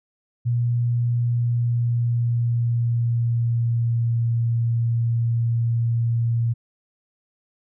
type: tone with pitch glide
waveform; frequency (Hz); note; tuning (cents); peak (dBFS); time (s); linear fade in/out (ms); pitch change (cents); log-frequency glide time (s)
sine; 119.7 to 116.63; A#2 to A#2; +46 to +1; -18; 0.45-6.54; 20; -45; 1.15-4.25
effects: none